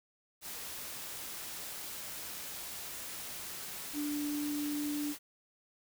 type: tone in noise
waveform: sine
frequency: 293.7 Hz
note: D4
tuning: in tune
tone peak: -33 dBFS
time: 3.93-5.15 s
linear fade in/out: 50 ms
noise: white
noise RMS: -43 dBFS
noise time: 0.41-5.19 s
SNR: +7 dB
effects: none